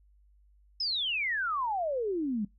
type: exponential sweep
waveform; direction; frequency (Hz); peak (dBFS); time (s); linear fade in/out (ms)
sine; down; 5274 to 196.9; -28; 0.8-2.45; 5
effects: noise-tail reverb RT60 0.2 s tail -23 dB re dry + added 50 Hz sine -59 dBFS peak until 2.58 s